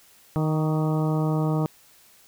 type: harmonic tone with a mistuned harmonic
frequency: 155.56 Hz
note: D#3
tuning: in tune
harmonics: 1 / 2 / 3 / 4 / 5 / 6 / 7 / 8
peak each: -22 / -28 / -32 / -34 / -36 / -38 / -39 / -40 dBFS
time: 0.36-1.66 s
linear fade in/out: 0 ms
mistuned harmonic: 7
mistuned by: +44 cents
effects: white hiss -55 dBFS RMS until 2.27 s